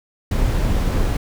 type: noise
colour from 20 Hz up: brown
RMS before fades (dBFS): -18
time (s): 0.31-1.17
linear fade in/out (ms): 5
effects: none